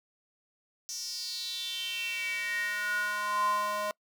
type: tone with high-pass filter sweep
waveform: square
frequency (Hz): 207.7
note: G#3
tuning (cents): 0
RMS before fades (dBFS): -33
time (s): 0.89-3.91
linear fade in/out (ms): 0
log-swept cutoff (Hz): 5900 to 760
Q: 6.6
effects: noise-tail reverb RT60 0.1 s tail -25 dB re dry